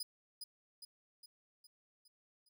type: tone with echo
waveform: sawtooth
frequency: 4978 Hz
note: D#8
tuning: in tune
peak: -36 dBFS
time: 0-0.03 s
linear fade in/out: 5 ms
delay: 410 ms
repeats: 6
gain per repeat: -5 dB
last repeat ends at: 2.49 s
effects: none